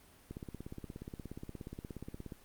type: click train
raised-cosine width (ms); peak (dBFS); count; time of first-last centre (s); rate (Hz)
3; -30; 35; 0.31-2.322; 16.9
effects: pink hiss -61 dBFS RMS until 2.44 s + Opus 32 kbps